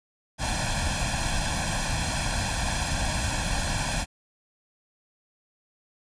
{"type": "noise with comb filter", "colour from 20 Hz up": "pink", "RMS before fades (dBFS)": -27, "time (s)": [0.38, 4.06], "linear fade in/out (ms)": 50, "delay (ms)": 1.2, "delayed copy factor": 0.95, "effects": ["resampled to 22050 Hz"]}